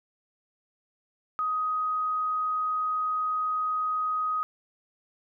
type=tone; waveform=sine; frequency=1254 Hz; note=D#6; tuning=13 cents sharp; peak=-25 dBFS; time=1.39-4.43 s; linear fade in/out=0 ms; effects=none